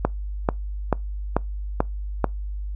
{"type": "click train", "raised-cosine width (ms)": 1, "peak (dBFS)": -4, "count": 6, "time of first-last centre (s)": [0.05, 2.243], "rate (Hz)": 2.28, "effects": ["noise-tail reverb RT60 0.2 s tail -25 dB re dry", "added 50 Hz sine -27 dBFS peak until 2.75 s"]}